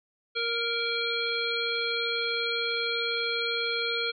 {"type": "harmonic tone with a mistuned harmonic", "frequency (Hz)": 466.2, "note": "A#4", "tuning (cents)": 0, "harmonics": [1, 3, 5, 7, 9], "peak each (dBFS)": [-33, -33, -33, -33, -33], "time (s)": [0.35, 4.12], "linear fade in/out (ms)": 20, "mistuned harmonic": 7, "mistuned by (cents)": 16, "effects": []}